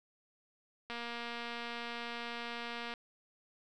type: click train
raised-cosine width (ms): 0.3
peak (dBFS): -26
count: 482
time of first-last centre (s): 0.9-2.938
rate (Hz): 236
effects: none